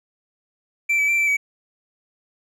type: tone with pitch steps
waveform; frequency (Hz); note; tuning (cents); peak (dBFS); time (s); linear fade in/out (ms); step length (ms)
triangle; 2342 / 2296 / 2350 / 2330 / 2272; D7 / D7 / D7 / D7 / C#7; -5 / -40 / +1 / -14 / +42; -15; 0.89-1.37; 10; 96
effects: none